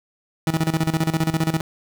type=tone with tremolo; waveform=30% pulse; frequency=160.8 Hz; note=E3; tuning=43 cents flat; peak=-14 dBFS; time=0.47-1.61 s; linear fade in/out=2 ms; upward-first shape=square; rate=15 Hz; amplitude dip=80%; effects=none